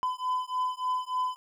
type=beating tone pair; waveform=triangle; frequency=1009 / 1012.4 Hz; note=B5 / B5; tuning=+37 / +43 cents; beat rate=3.4 Hz; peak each=-29 dBFS; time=0.03-1.36 s; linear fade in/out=0 ms; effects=none